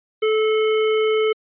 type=tone with notch filter; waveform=square; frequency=434.8 Hz; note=A4; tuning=21 cents flat; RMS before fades=-18 dBFS; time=0.22-1.33 s; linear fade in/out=10 ms; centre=880 Hz; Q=0.75; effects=resampled to 8000 Hz